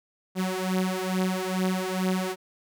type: beating tone pair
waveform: sawtooth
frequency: 185 / 187.3 Hz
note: F#3 / F#3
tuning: 0 / +21 cents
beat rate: 2.3 Hz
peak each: -24 dBFS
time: 0.35-2.36 s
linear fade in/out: 50 ms
effects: none